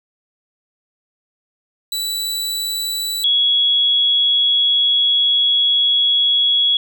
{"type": "tone pair in turn", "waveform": ["sawtooth", "sine"], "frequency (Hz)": [3951, 3346], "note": ["B7", "G#7"], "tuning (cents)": [0, 12], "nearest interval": "minor third", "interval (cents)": 288, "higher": "first", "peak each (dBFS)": [-17, -12], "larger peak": "second", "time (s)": [[1.92, 3.24], [3.24, 6.77]], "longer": "second", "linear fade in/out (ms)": 2, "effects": []}